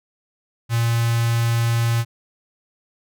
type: tone with notch filter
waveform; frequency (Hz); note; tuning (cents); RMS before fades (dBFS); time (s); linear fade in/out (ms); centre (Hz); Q
square; 116.54; A#2; 0; -19; 0.69-2.05; 50; 430; 0.55
effects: none